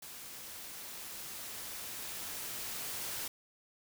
white noise with level ramp, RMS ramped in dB -48 to -39 dBFS, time 0.02-3.28 s, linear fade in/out 5 ms, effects none

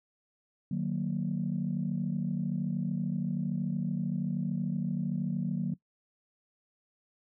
sine chord, D# minor, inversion none, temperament equal with one note detuned, 151.92 / 185 / 233.1 Hz, D#3 / F#3 / A#3, -41 / 0 / 0 cents, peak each -33 / -31 / -34 dBFS, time 0.71-5.74 s, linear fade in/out 5 ms, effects noise-tail reverb RT60 0.1 s tail -19 dB re dry + tanh soft clip ceiling -21 dBFS

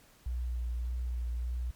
sine tone with vibrato, 60.4 Hz, B1, 38 cents flat, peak -31 dBFS, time 0.26-1.71 s, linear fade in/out 5 ms, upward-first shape sine, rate 1.7 Hz, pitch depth 24 cents each way, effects pink hiss -61 dBFS RMS until 1.75 s + MP3 96 kbps

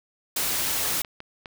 white noise, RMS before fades -26 dBFS, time 0.36-1.02 s, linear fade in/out 5 ms
clicks, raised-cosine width 0.3 ms, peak -22 dBFS, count 5, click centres 0.768 / 0.88 / 1.048 / 1.204 / 1.458 s
effects none

